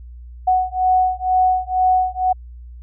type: beating tone pair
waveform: sine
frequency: 740 / 742.1 Hz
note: F#5 / F#5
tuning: 0 / +5 cents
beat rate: 2.1 Hz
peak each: -17 dBFS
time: 0.47-2.33 s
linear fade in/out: 10 ms
effects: added 60 Hz sine -34 dBFS peak until 2.82 s